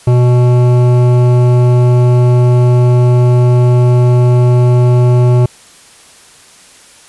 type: tone with hard clipping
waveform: triangle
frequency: 123.2 Hz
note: B2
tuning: 4 cents flat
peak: -7 dBFS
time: 0.07-5.46 s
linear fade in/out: 5 ms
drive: 17 dB
effects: white hiss -40 dBFS RMS until 7.08 s + resampled to 24000 Hz